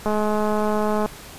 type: click train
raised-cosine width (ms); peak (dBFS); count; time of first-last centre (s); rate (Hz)
1; -10; 213; 0.06-1.06; 212
effects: pink hiss -40 dBFS RMS until 1.38 s + resampled to 32000 Hz